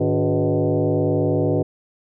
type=tone with frequency modulation; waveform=sine; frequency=103.83 Hz; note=G#2; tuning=in tune; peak=-16 dBFS; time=0-1.63 s; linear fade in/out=10 ms; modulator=129 Hz; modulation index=3.8; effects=none